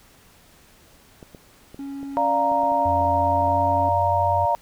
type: clicks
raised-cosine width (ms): 2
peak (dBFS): -27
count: 11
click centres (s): 1.228 / 1.348 / 1.745 / 2.03 / 2.517 / 2.634 / 2.719 / 3.011 / 3.052 / 3.416 / 3.48
type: tone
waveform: triangle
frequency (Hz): 277.2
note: C#4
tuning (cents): 0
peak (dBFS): -28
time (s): 1.79-3.89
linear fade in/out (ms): 2
type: chord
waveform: sine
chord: Bb major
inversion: first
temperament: equal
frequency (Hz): 587.3 / 698.5 / 932.3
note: D5 / F5 / Bb5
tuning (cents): 0 / 0 / 0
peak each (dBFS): -25 / -23 / -20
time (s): 2.17-4.55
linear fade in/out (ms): 0
type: tone with pitch glide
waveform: sine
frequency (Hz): 87.31 to 91.97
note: F2 to F#2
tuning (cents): 0 to -10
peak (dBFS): -26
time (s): 2.85-4.46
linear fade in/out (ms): 10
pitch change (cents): +90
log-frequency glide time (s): 3.14-3.67
effects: pink hiss -53 dBFS RMS until 4.61 s